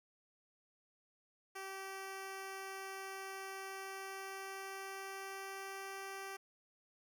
10% pulse tone with pitch glide, 386.5 to 389.2 Hz, G4 to G4, -24 to -12 cents, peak -36 dBFS, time 1.55-6.37 s, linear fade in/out 10 ms, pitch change +12 cents, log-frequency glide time 3.66-5.92 s, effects none

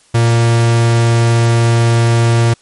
45% pulse tone, 116.54 Hz, A#2, in tune, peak -8 dBFS, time 0.14-2.54 s, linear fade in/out 10 ms, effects white hiss -50 dBFS RMS until 2.61 s + MP3 48 kbps

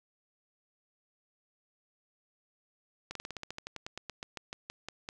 slowing click train, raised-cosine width 0.2 ms, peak -22 dBFS, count 20, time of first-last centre 3.11-5.089 s, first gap 43 ms, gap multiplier 1.09, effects none

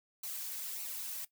blue noise with flanger, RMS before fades -41 dBFS, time 0.23-1.25 s, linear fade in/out 5 ms, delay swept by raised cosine 0.58 to 2.98 ms, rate 1.7 Hz, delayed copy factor -0.6, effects noise-tail reverb RT60 0.1 s tail -17 dB re dry

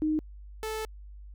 sine / sawtooth tone pair in turn, 309 / 437 Hz, D#4 / A4, -12 / -12 cents, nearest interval tritone, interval 600 cents, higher second, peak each -24 / -28 dBFS, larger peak first, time 0.02-0.19 / 0.63-0.85 s, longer second, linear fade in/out 0 ms, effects added 50 Hz sine -43 dBFS peak until 1.34 s

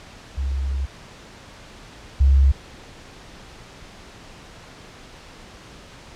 sine tone pair in turn, 67.5 / 68.05 Hz, C#2 / C#2, -45 / -31 cents, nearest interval unison, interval 14 cents, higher second, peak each -21 / -11 dBFS, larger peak second, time 0.37-0.86 / 2.2-2.52 s, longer first, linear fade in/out 10 ms, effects pink hiss -43 dBFS RMS until 6.15 s + low-pass 6000 Hz 12 dB/octave

